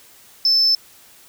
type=tone; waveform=sine; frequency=5274 Hz; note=E8; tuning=in tune; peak=-11 dBFS; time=0.45-0.75 s; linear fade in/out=2 ms; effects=tanh soft clip ceiling -10 dBFS + white hiss -48 dBFS RMS until 1.28 s